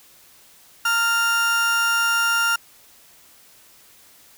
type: tone pair together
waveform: 35% pulse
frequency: 915.6 / 1396.9 Hz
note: A#5 / F6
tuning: -31 / 0 cents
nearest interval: perfect fifth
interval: 731 cents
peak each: -28 / -16 dBFS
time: 0.85-2.56 s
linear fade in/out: 5 ms
effects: white hiss -51 dBFS RMS until 4.37 s